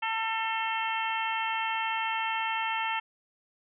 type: harmonic tone with a mistuned harmonic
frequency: 447.7 Hz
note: A4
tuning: 30 cents sharp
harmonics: 2 / 3 / 4 / 5 / 6 / 7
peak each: -31 / -36 / -37 / -37 / -35 / -39 dBFS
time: 0.02-3 s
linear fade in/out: 10 ms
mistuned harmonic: 5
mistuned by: -50 cents
effects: none